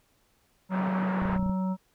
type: harmonic tone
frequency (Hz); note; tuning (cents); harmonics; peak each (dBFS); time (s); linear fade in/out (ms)
187.6; F#3; +24; 1 / 3 / 5 / 7; -26 / -40 / -38 / -47; 0.69-1.77; 50
type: band-pass noise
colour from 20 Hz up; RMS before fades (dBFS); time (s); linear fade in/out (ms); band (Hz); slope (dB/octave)
white; -35; 0.7-1.39; 50; 120 to 1600; 24
type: clicks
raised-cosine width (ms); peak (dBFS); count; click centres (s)
5; -22; 9; 1.221 / 1.255 / 1.297 / 1.33 / 1.363 / 1.395 / 1.428 / 1.463 / 1.496
effects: pink hiss -68 dBFS RMS until 1.94 s